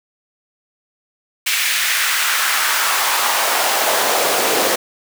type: noise with high-pass filter sweep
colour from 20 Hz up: pink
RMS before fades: -17 dBFS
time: 1.46-4.76 s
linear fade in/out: 10 ms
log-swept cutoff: 2300 to 420 Hz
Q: 1.7
effects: none